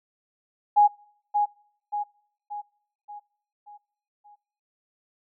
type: tone with echo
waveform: sine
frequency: 828 Hz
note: G#5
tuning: 5 cents flat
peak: -13 dBFS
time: 0.76-0.88 s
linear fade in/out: 20 ms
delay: 580 ms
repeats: 6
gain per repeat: -6 dB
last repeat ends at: 4.36 s
effects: noise-tail reverb RT60 0.7 s tail -26 dB re dry